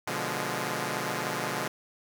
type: chord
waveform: 5% pulse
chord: B diminished seventh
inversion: none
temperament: equal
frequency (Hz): 123.47 / 146.83 / 174.61 / 207.7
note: B2 / D3 / F3 / Ab3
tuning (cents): 0 / 0 / 0 / 0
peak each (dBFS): -24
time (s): 0.07-1.68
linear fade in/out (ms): 5
effects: none